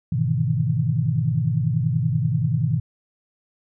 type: chord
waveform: sine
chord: E major seventh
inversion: first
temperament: just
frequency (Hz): 103.01 / 123.61 / 154.51 / 164.81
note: G#2 / B2 / D#3 / E3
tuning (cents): -14 / +2 / -12 / 0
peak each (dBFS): -27 / -22 / -23 / -26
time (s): 0.12-2.8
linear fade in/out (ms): 5
effects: none